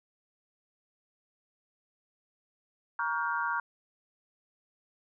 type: chord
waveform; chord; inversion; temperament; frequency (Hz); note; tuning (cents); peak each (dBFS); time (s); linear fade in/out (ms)
sine; G half-diminished seventh; first; just; 940.8 / 1128.9 / 1411.2 / 1568; Bb5 / Db6 / F6 / G6; +16 / +31 / +18 / 0; -33 / -35 / -33 / -36; 2.99-3.6; 2
effects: none